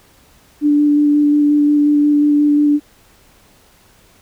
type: tone with vibrato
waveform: sine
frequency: 293.7 Hz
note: D4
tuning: in tune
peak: -9 dBFS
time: 0.61-2.8 s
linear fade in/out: 50 ms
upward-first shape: square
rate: 5.6 Hz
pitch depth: 9 cents each way
effects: pink hiss -50 dBFS RMS until 4.21 s